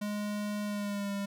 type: tone with pitch glide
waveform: square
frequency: 207.7 to 200 Hz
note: G#3 to G3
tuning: 0 to +35 cents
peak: -33 dBFS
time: 0.01-1.26 s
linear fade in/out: 10 ms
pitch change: -65 cents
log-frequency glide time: 0.64-1.12 s
effects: none